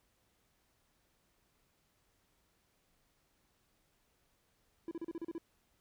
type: tone bursts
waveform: triangle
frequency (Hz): 333.2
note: E4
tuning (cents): +19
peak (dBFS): -36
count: 8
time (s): 4.88-5.381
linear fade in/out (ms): 2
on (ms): 32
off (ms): 35
effects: pink hiss -75 dBFS RMS until 5.8 s

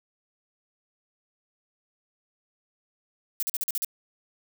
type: noise bursts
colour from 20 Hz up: violet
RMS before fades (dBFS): -28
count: 7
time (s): 3.4-3.847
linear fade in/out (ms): 0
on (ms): 27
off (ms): 43
effects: none

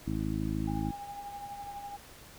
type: harmonic tone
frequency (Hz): 53.2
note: G#1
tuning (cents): +42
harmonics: 1 / 2 / 3 / 4 / 5 / 6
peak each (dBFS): -37 / -37 / -37 / -37 / -37 / -37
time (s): 0.06-0.92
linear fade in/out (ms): 20
type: tone with tremolo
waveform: sine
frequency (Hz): 810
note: G#5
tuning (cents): -43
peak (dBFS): -37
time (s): 0.67-1.97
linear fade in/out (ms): 10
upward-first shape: triangle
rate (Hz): 12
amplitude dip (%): 55
effects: pink hiss -52 dBFS RMS until 2.38 s

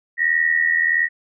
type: tone pair together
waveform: sine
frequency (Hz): 1848.7 / 1930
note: A#6 / B6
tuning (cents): -15 / -40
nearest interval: minor second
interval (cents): 75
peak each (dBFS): -18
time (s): 0.17-1.09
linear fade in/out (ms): 50
effects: none

